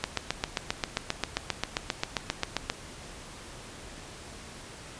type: click train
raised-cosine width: 0.2 ms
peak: -9 dBFS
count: 21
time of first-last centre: 0.04-2.7 s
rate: 7.52 Hz
effects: pink hiss -45 dBFS RMS until 4.99 s + resampled to 22050 Hz